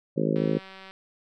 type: harmonic tone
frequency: 53.7 Hz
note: A1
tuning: 41 cents flat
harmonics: 3 / 4 / 5 / 6 / 7 / 8 / 9 / 10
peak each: -28 / -29 / -30 / -31 / -31 / -32 / -33 / -33 dBFS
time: 0.16-0.59 s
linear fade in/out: 20 ms
type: click train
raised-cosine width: 0.3 ms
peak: -29 dBFS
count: 106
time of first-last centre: 0.36-0.91 s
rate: 191 Hz
effects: none